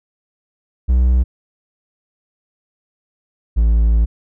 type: tone pair in turn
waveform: triangle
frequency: 62.3 / 55.84 Hz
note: B1 / A1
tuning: +16 / +26 cents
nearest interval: major second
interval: 190 cents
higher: first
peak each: -8 dBFS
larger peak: neither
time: 0.88-1.24 / 3.56-4.06 s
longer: second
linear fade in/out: 20 ms
effects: none